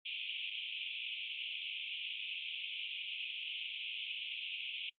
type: band-pass noise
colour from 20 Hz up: pink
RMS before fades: -42 dBFS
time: 0.05-4.9 s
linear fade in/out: 10 ms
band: 2400 to 3400 Hz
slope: 96 dB/octave
effects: noise-tail reverb RT60 0.1 s tail -24 dB re dry + Opus 48 kbps